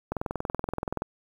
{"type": "click train", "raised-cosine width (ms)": 1, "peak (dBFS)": -15, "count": 20, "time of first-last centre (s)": [0.12, 1.02], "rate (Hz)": 21.1, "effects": ["8-bit"]}